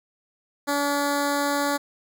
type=tone with notch filter; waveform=10% pulse; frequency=285.7 Hz; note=D4; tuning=48 cents flat; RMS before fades=-24 dBFS; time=0.67-1.78 s; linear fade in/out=20 ms; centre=2600 Hz; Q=1.7; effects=none